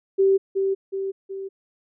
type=tone with echo; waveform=sine; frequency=388.1 Hz; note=G4; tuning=17 cents flat; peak=-14 dBFS; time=0.18-0.38 s; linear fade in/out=20 ms; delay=370 ms; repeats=3; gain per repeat=-5 dB; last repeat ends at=1.49 s; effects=none